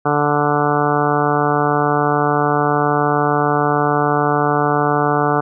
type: harmonic tone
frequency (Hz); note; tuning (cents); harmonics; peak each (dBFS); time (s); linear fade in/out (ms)
146.83; D3; 0; 1 / 2 / 3 / 4 / 5 / 6 / 7 / 8 / 9 / 10; -22 / -22 / -20 / -25 / -20 / -23 / -26 / -22 / -25 / -26; 0.05-5.41; 10
effects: none